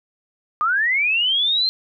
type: linear sweep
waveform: sine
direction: up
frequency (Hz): 1183 to 4186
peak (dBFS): -16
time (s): 0.61-1.69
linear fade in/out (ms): 0
effects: none